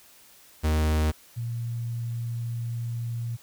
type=tone pair in turn; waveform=45% pulse / sine; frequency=77.5 / 117.48 Hz; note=D#2 / A#2; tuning=-6 / +14 cents; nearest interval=perfect fifth; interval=720 cents; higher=second; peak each=-21 / -28 dBFS; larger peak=first; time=0.63-1.12 / 1.36-3.37 s; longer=second; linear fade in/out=20 ms; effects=white hiss -54 dBFS RMS until 3.42 s